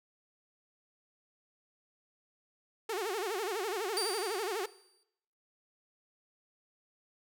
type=tone with vibrato; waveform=sawtooth; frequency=405.6 Hz; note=G#4; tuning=41 cents flat; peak=-29 dBFS; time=2.89-4.66 s; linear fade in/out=5 ms; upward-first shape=sine; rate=12 Hz; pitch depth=220 cents each way
type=tone with exponential decay; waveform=30% pulse; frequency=4657 Hz; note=D8; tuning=15 cents flat; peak=-27 dBFS; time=3.97-5.03 s; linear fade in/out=0 ms; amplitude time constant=230 ms
effects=noise-tail reverb RT60 0.8 s tail -20 dB re dry